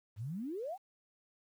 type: exponential sweep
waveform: sine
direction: up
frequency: 95 to 832 Hz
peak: -37 dBFS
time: 0.16-0.78 s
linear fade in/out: 50 ms
effects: 11-bit